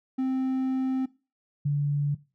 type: tone pair in turn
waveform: triangle / sine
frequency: 261.6 / 144.42 Hz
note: C4 / D3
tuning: 0 / -29 cents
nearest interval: minor seventh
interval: 1029 cents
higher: first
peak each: -22 dBFS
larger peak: neither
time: 0.18-1.06 / 1.65-2.15 s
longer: first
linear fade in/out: 10 ms
effects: noise-tail reverb RT60 0.3 s tail -19 dB re dry